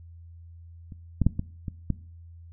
clicks, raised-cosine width 5 ms, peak -29 / -10 / -7 / -15 / -20 / -12 dBFS, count 6, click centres 0.922 / 1.217 / 1.266 / 1.394 / 1.682 / 1.903 s, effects noise-tail reverb RT60 0.5 s tail -20 dB re dry + added 84 Hz sine -44 dBFS peak until 2.52 s

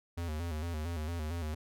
square tone with vibrato, 81 Hz, E2, 30 cents flat, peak -35 dBFS, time 0.17-1.55 s, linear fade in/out 10 ms, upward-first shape square, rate 4.4 Hz, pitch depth 92 cents each way, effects none

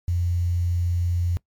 sine tone with quantisation, 87.31 Hz, F2, in tune, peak -20 dBFS, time 0.08-1.37 s, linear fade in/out 0 ms, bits 8, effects noise-tail reverb RT60 0.1 s tail -21 dB re dry + MP3 96 kbps

